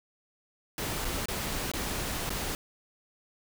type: noise with dropouts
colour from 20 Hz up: pink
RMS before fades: -33 dBFS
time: 0.78-2.55 s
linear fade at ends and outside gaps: 1 ms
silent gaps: 1.047-1.051 / 1.257-1.284 / 1.716-1.736 / 2.294-2.303 s
effects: none